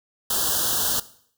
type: band-stop noise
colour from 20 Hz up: white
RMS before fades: -23 dBFS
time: 0.3-1 s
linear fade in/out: 5 ms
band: 1700 to 2900 Hz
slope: 96 dB/octave
effects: noise-tail reverb RT60 0.6 s tail -17 dB re dry